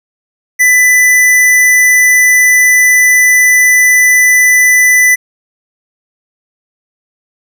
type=tone; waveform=square; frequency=1994 Hz; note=B6; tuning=16 cents sharp; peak=-5 dBFS; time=0.59-5.16 s; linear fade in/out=20 ms; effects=none